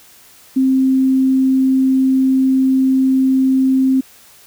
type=tone; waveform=sine; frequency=263.5 Hz; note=C4; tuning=12 cents sharp; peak=-10 dBFS; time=0.56-4.01 s; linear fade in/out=10 ms; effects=white hiss -45 dBFS RMS until 4.46 s